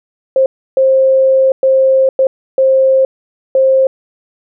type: tone bursts at uneven times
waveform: sine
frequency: 530 Hz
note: C5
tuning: 22 cents sharp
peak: -6 dBFS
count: 6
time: 0.36-0.46 / 0.77-1.52 / 1.63-2.09 / 2.19-2.27 / 2.58-3.05 / 3.55-3.87 s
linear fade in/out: 2 ms
effects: none